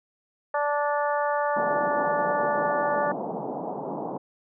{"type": "harmonic tone", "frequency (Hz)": 291.7, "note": "D4", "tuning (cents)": -12, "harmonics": [2, 3, 4, 5, 6], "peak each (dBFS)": [-26, -27, -30, -34, -35], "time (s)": [0.54, 3.12], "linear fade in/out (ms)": 5}
{"type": "band-pass noise", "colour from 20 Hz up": "white", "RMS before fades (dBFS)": -32, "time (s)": [1.56, 4.18], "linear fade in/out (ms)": 10, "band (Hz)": [150, 910], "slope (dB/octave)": 48}
{"effects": []}